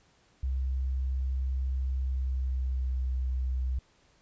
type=tone with pitch glide; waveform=sine; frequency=65.3 to 63.85 Hz; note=C2 to C2; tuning=-3 to -42 cents; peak=-27 dBFS; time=0.43-3.79 s; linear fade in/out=5 ms; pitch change=-39 cents; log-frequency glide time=1.98-3.08 s; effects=pink hiss -65 dBFS RMS until 4.21 s + resampled to 16000 Hz